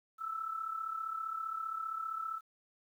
sine tone with amplitude modulation, 1317 Hz, E6, 2 cents flat, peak -33 dBFS, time 0.18-2.41 s, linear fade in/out 50 ms, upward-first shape sine, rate 35.2 Hz, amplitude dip 65%, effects 11-bit

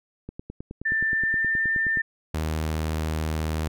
click train, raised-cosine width 3 ms, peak -22 dBFS, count 17, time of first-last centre 0.29-1.972 s, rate 9.51 Hz
sine tone with pitch glide, 1779 to 1794.5 Hz, A6 to A6, +19 to +34 cents, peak -21 dBFS, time 0.85-2.02 s, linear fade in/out 10 ms, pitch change +15 cents, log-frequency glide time 1.08-1.46 s
sawtooth tone, 78.5 Hz, D#2, 16 cents sharp, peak -21 dBFS, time 2.34-3.68 s, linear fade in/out 5 ms
effects none

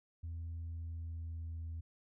sine tone with pitch glide, 83.1 to 81.96 Hz, E2 to E2, +15 to -9 cents, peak -38 dBFS, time 0.23-1.81 s, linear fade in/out 10 ms, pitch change -24 cents, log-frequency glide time 0.58-1.64 s, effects tanh soft clip ceiling -38 dBFS

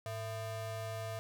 square ring-modulated tone, 280 Hz, C#4, 18 cents sharp, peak -36 dBFS, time 0.06-1.19 s, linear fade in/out 0 ms, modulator 387 Hz, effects none

